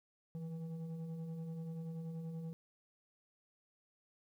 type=tone with frequency modulation; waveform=sine; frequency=165.2 Hz; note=E3; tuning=4 cents sharp; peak=-39 dBFS; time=0.35-2.53 s; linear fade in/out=0 ms; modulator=320 Hz; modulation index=0.44; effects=tanh soft clip ceiling -39 dBFS + 12-bit